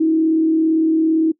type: tone with frequency modulation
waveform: sine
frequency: 320.5 Hz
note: E4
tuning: 49 cents flat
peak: -12 dBFS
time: 0-1.32 s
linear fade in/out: 10 ms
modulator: 37.7 Hz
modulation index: 0.32
effects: noise-tail reverb RT60 0.1 s tail -20 dB re dry

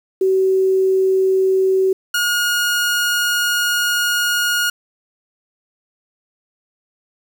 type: tone pair in turn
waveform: sine / sawtooth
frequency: 380 / 1434.7 Hz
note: F#4 / F6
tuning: +46 / +46 cents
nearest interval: octave + major seventh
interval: 2300 cents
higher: second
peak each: -12 dBFS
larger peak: neither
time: 0.21-1.93 / 2.14-4.7 s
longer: second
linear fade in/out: 5 ms
effects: 7-bit

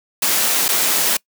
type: noise with dropouts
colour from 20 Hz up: white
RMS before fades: -17 dBFS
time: 0.22-1.17 s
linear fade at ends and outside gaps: 5 ms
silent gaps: 0.682-0.688 s
effects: noise-tail reverb RT60 0.1 s tail -24 dB re dry + high-pass 200 Hz 12 dB/octave

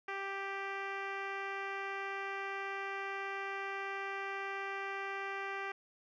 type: tone with low-pass filter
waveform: 10% pulse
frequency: 392.6 Hz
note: G4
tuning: 3 cents sharp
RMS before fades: -40 dBFS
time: 0.08-5.72 s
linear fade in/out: 5 ms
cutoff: 2400 Hz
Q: 1.4
effects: none

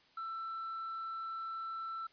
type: tone with tanh clipping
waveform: sine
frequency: 1334 Hz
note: E6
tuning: 20 cents sharp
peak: -39 dBFS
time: 0.17-2.07 s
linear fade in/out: 5 ms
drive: 1 dB
effects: white hiss -66 dBFS RMS until 2.12 s + resampled to 11025 Hz

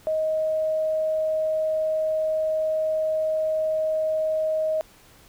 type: tone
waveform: sine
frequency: 628 Hz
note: D#5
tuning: 16 cents sharp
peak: -21 dBFS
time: 0.07-4.81 s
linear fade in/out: 0 ms
effects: pink hiss -53 dBFS RMS until 5.28 s

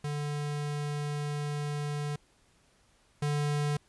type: tone pair in turn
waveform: square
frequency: 146.83 / 146.83 Hz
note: D3 / D3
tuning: 0 / 0 cents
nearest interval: unison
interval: 0 cents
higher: neither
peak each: -32 / -28 dBFS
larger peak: second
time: 0.04-2.16 / 3.22-3.77 s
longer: first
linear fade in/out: 5 ms
effects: pink hiss -66 dBFS RMS until 3.88 s + resampled to 24000 Hz

